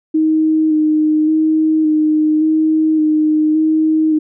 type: tone with vibrato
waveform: sine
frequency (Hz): 311.1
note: D#4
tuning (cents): 0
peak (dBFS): -10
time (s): 0.14-4.19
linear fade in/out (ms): 10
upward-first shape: square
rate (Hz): 0.88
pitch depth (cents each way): 17
effects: none